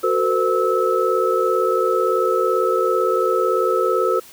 sine tone cluster, 370.3 / 453.1 / 511 / 1302 Hz, F#4 / A#4 / C5 / E6, +1 / -49 / -41 / -22 cents, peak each -21 dBFS, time 0.03-4.2 s, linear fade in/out 10 ms, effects white hiss -44 dBFS RMS until 4.32 s

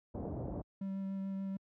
pink low-pass noise, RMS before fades -39 dBFS, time 0.14-0.62 s, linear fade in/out 10 ms, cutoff 680 Hz, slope 24 dB/octave
triangle tone with vibrato, 193.8 Hz, G3, 20 cents flat, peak -34 dBFS, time 0.81-1.57 s, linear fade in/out 5 ms, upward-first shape triangle, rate 6.9 Hz, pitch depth 11 cents each way
effects high-pass 60 Hz 12 dB/octave

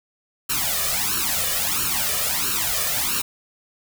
white noise with flanger, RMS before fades -23 dBFS, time 0.49-3.22 s, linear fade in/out 10 ms, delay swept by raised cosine 0.71 to 1.71 ms, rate 1.5 Hz, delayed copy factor +0.95, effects none

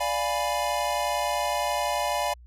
square chord, D diminished seventh, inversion none, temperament equal, 587.3 / 698.5 / 830.6 / 987.8 Hz, D5 / F5 / Ab5 / Cb6, 0 / 0 / 0 / 0 cents, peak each -31 dBFS, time 0-2.34 s, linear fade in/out 10 ms, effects added 60 Hz sine -46 dBFS peak until 2.46 s + resampled to 32000 Hz

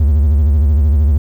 triangle tone with vibrato, 73.42 Hz, D2, in tune, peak -6 dBFS, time 0-1.18 s, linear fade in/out 5 ms, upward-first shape sine, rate 13 Hz, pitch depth 140 cents each way, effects 8-bit

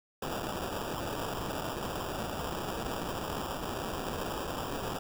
violet noise with sample-and-hold, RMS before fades -36 dBFS, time 0.22-4.99 s, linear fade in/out 5 ms, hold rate 2100 Hz, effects none

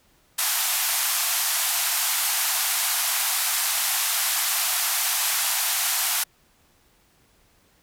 white band-pass noise, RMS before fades -24 dBFS, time 0.38-6.24 s, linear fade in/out 10 ms, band 670 to 15000 Hz, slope 96 dB/octave, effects pink hiss -61 dBFS RMS until 7.82 s

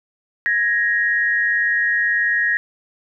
sine tone pair together, 1661.2 / 1879.4 Hz, G#6 / A#6, 0 / +14 cents, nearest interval major second, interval 214 cents, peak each -20 / -17 dBFS, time 0.46-2.57 s, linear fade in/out 0 ms, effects none

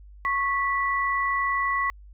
sine tone pair together, 1103 / 1965.3 Hz, C#6 / B6, -9 / -9 cents, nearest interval minor seventh, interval 1000 cents, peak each -24 / -26 dBFS, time 0.25-1.9 s, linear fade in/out 0 ms, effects added 50 Hz sine -44 dBFS peak until 2.13 s

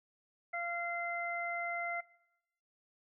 harmonic tone, 690 Hz, F5, 21 cents flat, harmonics 1 / 2 / 3, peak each -39 / -42 / -38 dBFS, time 0.53-2.01 s, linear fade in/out 10 ms, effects noise-tail reverb RT60 0.9 s tail -22 dB re dry

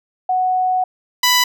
sine / 10% pulse tone pair in turn, 740 / 991.5 Hz, F#5 / B5, 0 / +7 cents, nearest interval perfect fourth, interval 507 cents, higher second, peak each -14 / -3 dBFS, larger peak second, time 0.29-0.84 / 1.23-1.44 s, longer first, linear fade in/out 5 ms, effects none

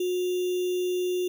sine tone with sample-and-hold, 362 Hz, F#4, 38 cents flat, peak -24 dBFS, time 0-1.28 s, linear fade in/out 5 ms, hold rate 3150 Hz, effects none

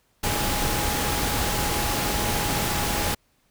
sine tone in noise, 830.6 Hz, G#5, in tune, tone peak -32 dBFS, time 0.23-3.15 s, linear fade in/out 10 ms, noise pink, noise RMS -25 dBFS, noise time 0.23-3.15 s, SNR -10 dB, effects pink hiss -66 dBFS RMS until 3.5 s

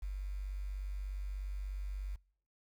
sine tone with quantisation, 48.36 Hz, G1, 23 cents flat, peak -36 dBFS, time 0.02-2.16 s, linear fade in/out 10 ms, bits 10, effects noise-tail reverb RT60 0.6 s tail -26 dB re dry

